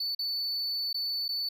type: tone with dropouts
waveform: triangle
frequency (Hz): 4487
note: C#8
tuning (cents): +20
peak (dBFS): -28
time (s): 0-1.49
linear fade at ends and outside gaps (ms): 5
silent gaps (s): 0.15-0.19 / 0.93-0.943 / 1.282-1.289
effects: none